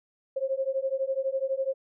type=beating tone pair; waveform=sine; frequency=529 / 541 Hz; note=C5 / C#5; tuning=+19 / -42 cents; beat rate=12 Hz; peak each=-29 dBFS; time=0.36-1.74 s; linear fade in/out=10 ms; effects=none